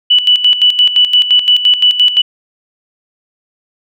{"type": "tone with tremolo", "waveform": "sine", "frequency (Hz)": 2965, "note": "F#7", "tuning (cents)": 3, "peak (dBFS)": -4, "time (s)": [0.1, 2.22], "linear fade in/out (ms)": 10, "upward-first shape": "square", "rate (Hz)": 5.8, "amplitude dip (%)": 70, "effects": []}